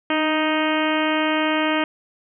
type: harmonic tone with a mistuned harmonic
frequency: 311.7 Hz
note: D#4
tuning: 3 cents sharp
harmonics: 1 / 2 / 3 / 4 / 5 / 6 / 7 / 8 / 9 / 10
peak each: -22 / -25 / -27 / -28 / -29 / -30 / -30 / -31 / -32 / -32 dBFS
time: 0.1-1.84 s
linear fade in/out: 2 ms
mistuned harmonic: 1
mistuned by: -25 cents
effects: none